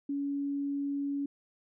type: tone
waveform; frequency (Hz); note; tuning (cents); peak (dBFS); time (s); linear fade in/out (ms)
sine; 281.9; C#4; +29; -30; 0.09-1.26; 5
effects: none